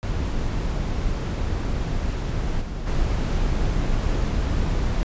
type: noise with level steps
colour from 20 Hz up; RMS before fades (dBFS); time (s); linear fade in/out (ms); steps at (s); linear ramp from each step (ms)
brown; -24 / -29 / -22; 0.03-5.03; 0; 2.6 / 2.86; 20
effects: resampled to 16000 Hz